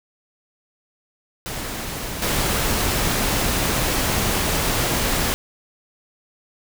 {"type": "noise with level steps", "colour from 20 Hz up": "pink", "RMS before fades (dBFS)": [-29, -21], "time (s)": [1.46, 5.34], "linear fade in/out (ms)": 0, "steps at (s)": 2.22, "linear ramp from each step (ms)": 2, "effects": []}